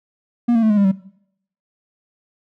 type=tone with pitch steps; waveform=triangle; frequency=238.2 / 228.1 / 218.4 / 209.2 / 200.3 / 191.81 Hz; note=A#3 / A#3 / A3 / G#3 / G3 / G3; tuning=+38 / -37 / -13 / +13 / +38 / -37 cents; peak=-10 dBFS; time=0.48-0.918 s; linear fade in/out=10 ms; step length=73 ms; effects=noise-tail reverb RT60 0.7 s tail -19 dB re dry